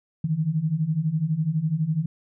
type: beating tone pair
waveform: sine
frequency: 150 / 162 Hz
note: D3 / E3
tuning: +37 / -30 cents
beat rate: 12 Hz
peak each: -26 / -23 dBFS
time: 0.24-2.06 s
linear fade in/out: 5 ms
effects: none